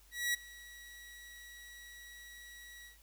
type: tone with ADSR envelope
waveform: sawtooth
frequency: 1928 Hz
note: B6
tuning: 42 cents flat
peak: -26 dBFS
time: 0.11-2.98 s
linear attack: 230 ms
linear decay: 12 ms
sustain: -21 dB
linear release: 130 ms
effects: added 50 Hz sine -62 dBFS peak until 3.02 s + white hiss -65 dBFS RMS until 3.02 s